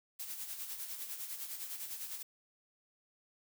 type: noise with tremolo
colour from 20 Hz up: blue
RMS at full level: -41 dBFS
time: 0.19-2.23 s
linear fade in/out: 10 ms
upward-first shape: sine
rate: 9.9 Hz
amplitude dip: 55%
effects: none